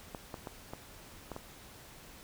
clicks, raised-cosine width 1 ms, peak -26 dBFS, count 6, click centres 0.148 / 0.342 / 0.472 / 0.735 / 1.317 / 1.364 s, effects pink hiss -53 dBFS RMS until 2.23 s

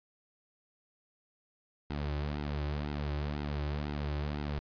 sawtooth tone with flanger, 73.42 Hz, D2, in tune, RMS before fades -35 dBFS, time 1.9-4.59 s, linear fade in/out 0 ms, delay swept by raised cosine 1.7 to 4.4 ms, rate 2 Hz, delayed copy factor -0.65, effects resampled to 11025 Hz

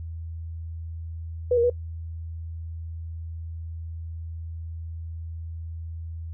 sine tone with pitch steps, 491.7 / 470.1 / 487.6 Hz, B4 / A#4 / B4, -8 / +15 / -22 cents, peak -17 dBFS, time 1.51-1.699 s, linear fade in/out 5 ms, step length 63 ms, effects noise-tail reverb RT60 0.1 s tail -21 dB re dry + added 82 Hz sine -32 dBFS peak until 6.33 s

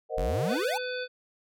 sine chord, C half-diminished seventh, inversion third, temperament equal, 466.2 / 523.3 / 622.3 / 740 Hz, Bb4 / C5 / Eb5 / Gb5, 0 / 0 / 0 / 0 cents, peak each -33 / -34 / -33 / -36 dBFS, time 0.09-0.58 s, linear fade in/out 50 ms
square exponential sweep, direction up, 36.71 to 932.3 Hz, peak -29 dBFS, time 0.17-0.78 s, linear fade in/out 10 ms
harmonic tone, 501 Hz, B4, 25 cents sharp, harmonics 1 / 3 / 5 / 7 / 9, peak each -33 / -36 / -42 / -42 / -43 dBFS, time 0.47-1.08 s, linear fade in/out 50 ms
effects none

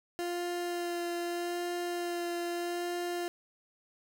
30% pulse tone with vibrato, 348.1 Hz, F4, 6 cents flat, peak -30 dBFS, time 0.19-3.28 s, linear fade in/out 0 ms, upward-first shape sine, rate 0.8 Hz, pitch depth 13 cents each way, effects none

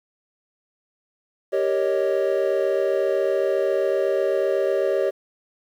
triangle chord, Eb dominant seventh, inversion first, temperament equal, 392 / 466.2 / 554.4 / 622.3 Hz, G4 / Bb4 / Db5 / Eb5, 0 / 0 / 0 / 0 cents, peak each -21 / -27 / -21 / -24 dBFS, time 1.52-5.11 s, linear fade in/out 20 ms, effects 9-bit

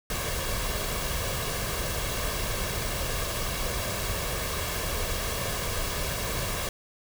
pink noise with comb filter, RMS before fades -30 dBFS, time 0.1-6.69 s, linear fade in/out 2 ms, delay 1.8 ms, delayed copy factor +0.55, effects none

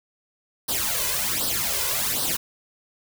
white noise with flanger, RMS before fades -25 dBFS, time 0.68-2.37 s, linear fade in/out 10 ms, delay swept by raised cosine 0.21 to 2.01 ms, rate 1.3 Hz, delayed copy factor +0.75, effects none

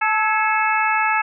harmonic tone with a mistuned harmonic, 436.2 Hz, A4, 15 cents flat, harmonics 2 / 3 / 4 / 5 / 6, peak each -20 / -22 / -23 / -24 / -25 dBFS, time 0.01-1.22 s, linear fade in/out 10 ms, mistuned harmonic 4, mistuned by -69 cents, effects none

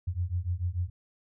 sine beating tone pair, 85.5 / 92.3 Hz, F2 / F#2, -36 / -4 cents, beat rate 6.8 Hz, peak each -31 dBFS, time 0.07-0.9 s, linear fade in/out 10 ms, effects none

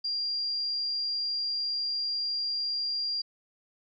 sine tone, 4777 Hz, D8, 29 cents sharp, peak -28 dBFS, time 0.04-3.22 s, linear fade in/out 10 ms, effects none

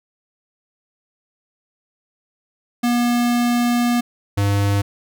square tone pair in turn, 240.5 / 100.62 Hz, B3 / G2, -46 / +46 cents, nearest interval octave + minor third, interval 1508 cents, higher first, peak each -16 dBFS, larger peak neither, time 2.83-4.01 / 4.37-4.82 s, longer first, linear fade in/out 10 ms, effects none

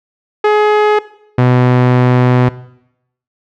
sawtooth tone pair in turn, 421.6 / 125.01 Hz, G#4 / B2, +26 / +21 cents, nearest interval octave + major sixth, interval 2105 cents, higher first, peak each -3 dBFS, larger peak neither, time 0.44-0.99 / 1.38-2.49 s, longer second, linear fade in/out 5 ms, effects noise-tail reverb RT60 0.8 s tail -18 dB re dry + low-pass 2000 Hz 12 dB/octave

